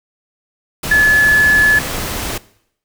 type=tone in noise; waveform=sine; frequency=1717 Hz; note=A6; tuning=43 cents flat; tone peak=-7 dBFS; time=0.91-1.79 s; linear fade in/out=5 ms; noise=pink; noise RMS=-22 dBFS; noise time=0.83-2.38 s; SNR=+12 dB; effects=noise-tail reverb RT60 0.7 s tail -20 dB re dry